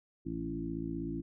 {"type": "harmonic tone with a mistuned harmonic", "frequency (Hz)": 55.8, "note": "A1", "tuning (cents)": 25, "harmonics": [1, 2, 3, 4, 5, 6], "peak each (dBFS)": [-45, -47, -41, -45, -39, -40], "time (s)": [0.25, 1.22], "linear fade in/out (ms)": 20, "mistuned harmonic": 3, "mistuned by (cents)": -18, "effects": []}